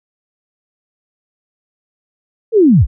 sine linear sweep, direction down, 475.1 to 34.32 Hz, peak -5 dBFS, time 2.52-2.87 s, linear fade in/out 50 ms, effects none

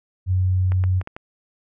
sine tone, 92.5 Hz, F#2, in tune, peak -16 dBFS, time 0.26-1.03 s, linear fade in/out 50 ms
clicks, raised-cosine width 0.5 ms, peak -19 dBFS, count 5, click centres 0.72 / 0.839 / 1.014 / 1.074 / 1.165 s
effects none

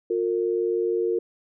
sine tone pair together, 356.6 / 456.4 Hz, F4 / A#4, +36 / -37 cents, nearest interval major third, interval 427 cents, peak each -24 dBFS, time 0.1-1.19 s, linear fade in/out 5 ms, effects none

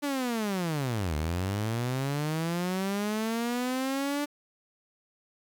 sawtooth linear two-way sweep, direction down then up, 293.7 to 73.42 to 293.7 Hz, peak -24 dBFS, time 0.02-4.26 s, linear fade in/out 20 ms, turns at 1.15 s, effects 9-bit

